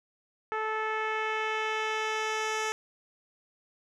10% pulse tone with low-pass filter sweep, 436 Hz, A4, 16 cents flat, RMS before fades -31 dBFS, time 0.52-2.72 s, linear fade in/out 0 ms, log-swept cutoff 1500 to 6800 Hz, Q 1.1, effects none

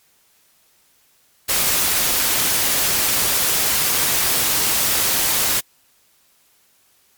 white noise, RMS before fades -18 dBFS, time 1.48-5.61 s, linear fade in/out 20 ms, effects white hiss -58 dBFS RMS until 7.17 s + MP3 96 kbps

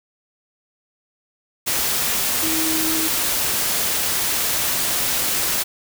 sine tone in noise, 319 Hz, D#4, 43 cents sharp, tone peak -24 dBFS, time 2.42-3.09 s, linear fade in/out 20 ms, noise white, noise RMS -21 dBFS, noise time 1.66-5.64 s, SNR -6 dB, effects none

